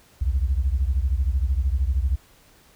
sine beating tone pair, 61.74 / 74.74 Hz, B1 / D2, 0 / +31 cents, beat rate 13 Hz, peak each -20 / -22 dBFS, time 0.21-2.16 s, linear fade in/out 10 ms, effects tanh soft clip ceiling -14 dBFS + pink hiss -55 dBFS RMS until 2.75 s

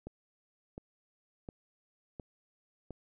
click train, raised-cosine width 2 ms, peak -29 dBFS, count 5, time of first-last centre 0.07-2.907 s, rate 1.41 Hz, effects none

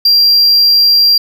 triangle tone, 4748 Hz, D8, 18 cents sharp, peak -4 dBFS, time 0.05-1.18 s, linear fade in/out 5 ms, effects none

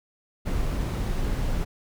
brown noise, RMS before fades -26 dBFS, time 0.45-1.65 s, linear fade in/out 20 ms, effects none

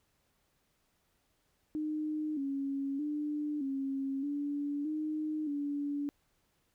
sine tone with pitch steps, 306.3 / 275.7 / 297.6 / 271.5 / 288 / 307.7 / 287.4 Hz, D#4 / C#4 / D4 / C#4 / D4 / D#4 / D4, -27 / -9 / +23 / -36 / -34 / -19 / -37 cents, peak -32 dBFS, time 1.75-6.09 s, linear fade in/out 0 ms, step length 620 ms, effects pink hiss -75 dBFS RMS until 6.74 s

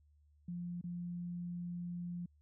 sine tone with dropouts, 174.7 Hz, F3, 1 cent sharp, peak -39 dBFS, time 0.48-2.26 s, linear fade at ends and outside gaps 5 ms, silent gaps 0.813-0.839 s, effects added 74 Hz sine -65 dBFS peak until 2.41 s

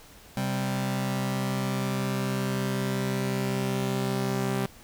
sawtooth tone pair together, 130.63 / 196 Hz, C3 / G3, -2 / 0 cents, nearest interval perfect fifth, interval 702 cents, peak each -25 dBFS, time 0.37-4.66 s, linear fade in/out 2 ms, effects pink hiss -51 dBFS RMS until 4.83 s

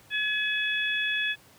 harmonic tone, 850 Hz, G#5, 40 cents sharp, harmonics 2 / 3 / 4, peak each -28 / -30 / -31 dBFS, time 0.1-1.36 s, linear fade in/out 50 ms, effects pink hiss -56 dBFS RMS until 1.58 s + high-pass 80 Hz 12 dB/octave

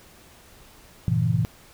sine chord, G diminished seventh, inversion none, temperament equal, 98 / 116.54 / 138.59 / 164.81 Hz, G2 / Bb2 / Db3 / Fb3, 0 / 0 / 0 / 0 cents, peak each -28 / -22 / -28 / -24 dBFS, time 1.08-1.45 s, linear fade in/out 0 ms, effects pink hiss -51 dBFS RMS until 1.73 s

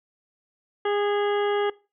harmonic tone with a mistuned harmonic, 409.6 Hz, G#4, 24 cents flat, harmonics 1 / 2 / 3 / 4 / 5 / 7 / 8, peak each -23 / -29 / -33 / -35 / -37 / -40 / -41 dBFS, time 0.85-1.7 s, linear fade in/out 5 ms, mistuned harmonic 4, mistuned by +20 cents, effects noise-tail reverb RT60 0.3 s tail -21 dB re dry

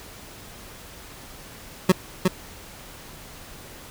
25% pulse tone with echo, 185 Hz, F#3, in tune, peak -8 dBFS, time 1.89-1.92 s, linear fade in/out 5 ms, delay 360 ms, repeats 1, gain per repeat -4 dB, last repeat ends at 2.28 s, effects pink hiss -43 dBFS RMS until 3.9 s

